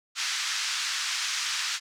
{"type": "band-pass noise", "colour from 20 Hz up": "white", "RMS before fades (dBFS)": -30, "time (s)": [0.15, 1.8], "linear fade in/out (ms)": 50, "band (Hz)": [1200, 6300], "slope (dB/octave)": 24, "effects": []}